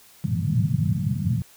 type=band-pass noise; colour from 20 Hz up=pink; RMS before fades=-23 dBFS; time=0.24-1.42 s; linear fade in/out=0 ms; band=100 to 190 Hz; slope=48 dB/octave; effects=white hiss -52 dBFS RMS until 1.56 s